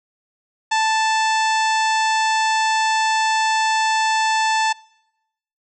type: harmonic tone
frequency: 880 Hz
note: A5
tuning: in tune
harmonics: 1 / 2 / 3 / 4 / 5 / 6 / 7 / 8 / 9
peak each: -17 / -23 / -27 / -29 / -31 / -33 / -34 / -35 / -36 dBFS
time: 0.71-4.73 s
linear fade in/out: 10 ms
effects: noise-tail reverb RT60 0.9 s tail -25 dB re dry